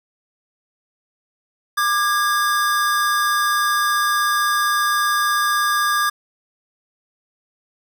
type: tone pair together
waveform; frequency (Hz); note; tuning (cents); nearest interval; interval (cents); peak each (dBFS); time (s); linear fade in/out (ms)
square; 1191 / 1647.4; D6 / G#6; +24 / -14; tritone; 562; -19 / -21; 1.77-6.1; 10
effects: none